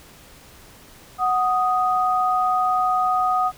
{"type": "tone pair together", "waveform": "sine", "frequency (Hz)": [740, 1244.5], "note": ["F#5", "D#6"], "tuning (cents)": [0, 0], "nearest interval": "major sixth", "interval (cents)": 900, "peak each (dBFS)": -20, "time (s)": [1.18, 3.52], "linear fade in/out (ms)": 50, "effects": ["pink hiss -47 dBFS RMS until 3.57 s"]}